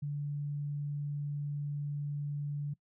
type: tone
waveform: sine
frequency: 145.1 Hz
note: D3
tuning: 21 cents flat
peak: -33 dBFS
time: 0.02-2.74 s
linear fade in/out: 10 ms
effects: noise-tail reverb RT60 0.1 s tail -22 dB re dry